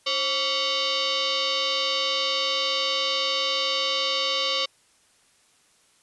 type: tone with frequency modulation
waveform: sine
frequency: 303.9 Hz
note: D#4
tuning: 41 cents flat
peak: -22 dBFS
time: 0.06-4.66 s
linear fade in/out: 10 ms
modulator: 839 Hz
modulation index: 5.4
effects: white hiss -61 dBFS RMS until 6.02 s + resampled to 24000 Hz